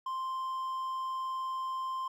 triangle tone, 1046.5 Hz, C6, in tune, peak -31 dBFS, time 0.06-2.08 s, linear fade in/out 5 ms, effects none

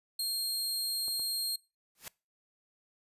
sawtooth tone, 4221 Hz, C8, 14 cents sharp, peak -28 dBFS, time 0.19-1.56 s, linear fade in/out 5 ms
clicks, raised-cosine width 1 ms, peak -37 dBFS, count 2, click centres 1.082 / 1.196 s
white noise with exponential growth, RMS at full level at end -38 dBFS, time 1.95-2.08 s, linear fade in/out 2 ms, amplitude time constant 28 ms
effects noise-tail reverb RT60 0.3 s tail -24 dB re dry + resampled to 32000 Hz

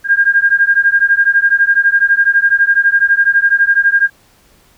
sine beating tone pair, 1607 / 1619 Hz, G6 / G#6, +43 / -45 cents, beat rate 12 Hz, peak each -11 dBFS, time 0.04-4.1 s, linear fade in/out 50 ms, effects pink hiss -50 dBFS RMS until 4.77 s

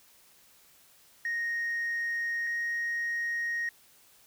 sine tone pair in turn, 1864.7 / 1871.7 Hz, A#6 / A#6, 0 / +7 cents, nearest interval unison, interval 7 cents, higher second, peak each -27 dBFS, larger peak neither, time 1.25-2.47 / 2.47-3.69 s, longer neither, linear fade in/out 2 ms, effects tanh soft clip ceiling -27 dBFS + white hiss -60 dBFS RMS until 4.26 s

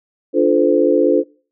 sine chord, D minor seventh, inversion none, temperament equal with one note detuned, 293.7 / 349.2 / 440 / 515.5 Hz, D4 / F4 / A4 / C5, 0 / 0 / 0 / -26 cents, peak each -16 dBFS, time 0.33-1.24 s, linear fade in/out 50 ms, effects noise-tail reverb RT60 0.4 s tail -23 dB re dry

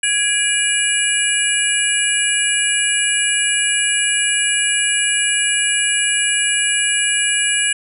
sine tone cluster, 1666 / 2384 / 2889 / 7800 / 9790 Hz, G#6 / D7 / F#7 / B8 / D#9, +5 / +25 / -42 / -23 / -29 cents, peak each -21 dBFS, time 0.03-7.73 s, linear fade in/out 5 ms, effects none

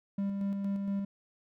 triangle tone with tremolo, 198.4 Hz, G3, 21 cents sharp, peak -27 dBFS, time 0.18-1.05 s, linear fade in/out 5 ms, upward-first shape square, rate 4.3 Hz, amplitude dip 30%, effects none

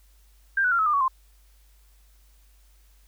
sine tone with pitch steps, 1588 / 1481.7 / 1382.4 / 1289.9 / 1203.5 / 1122.9 / 1047.7 Hz, G6 / F#6 / F6 / E6 / D6 / C#6 / C6, +22 / +2 / -18 / -38 / +42 / +22 / +2 cents, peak -19 dBFS, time 0.57-1.081 s, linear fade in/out 5 ms, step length 73 ms, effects added 50 Hz sine -54 dBFS peak until 3.07 s + white hiss -64 dBFS RMS until 3.07 s

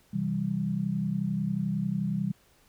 sine chord, C major, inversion none, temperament equal, 130.81 / 164.81 / 196 Hz, C3 / E3 / G3, 0 / 0 / 0 cents, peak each -34 / -31 / -29 dBFS, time 0.13-2.32 s, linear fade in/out 10 ms, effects pink hiss -63 dBFS RMS until 2.68 s

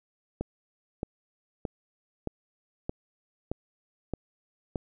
click train, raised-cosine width 2 ms, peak -17 dBFS, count 8, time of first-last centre 0.41-4.758 s, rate 1.61 Hz, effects none

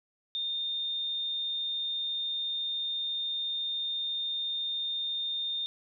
sine tone, 3637 Hz, A#7, 43 cents flat, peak -30 dBFS, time 0.35-5.66 s, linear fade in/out 0 ms, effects none

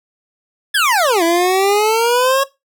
25% pulse exponential two-way sweep, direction down then up, 1760 to 329.6 to 553 Hz, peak -8 dBFS, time 0.74-2.44 s, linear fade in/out 10 ms, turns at 1.23 s, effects noise-tail reverb RT60 0.2 s tail -18 dB re dry

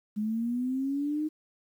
sine linear sweep, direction up, 207.7 to 311.1 Hz, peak -27 dBFS, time 0.16-1.29 s, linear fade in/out 20 ms, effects 10-bit

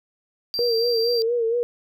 triangle tone, 4713 Hz, D8, 5 cents sharp, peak -23 dBFS, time 0.54-1.22 s, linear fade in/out 0 ms
sine tone with vibrato, 466.2 Hz, A#4, in tune, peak -19 dBFS, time 0.59-1.63 s, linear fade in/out 0 ms, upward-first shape sine, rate 4.3 Hz, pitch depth 68 cents each way
effects none

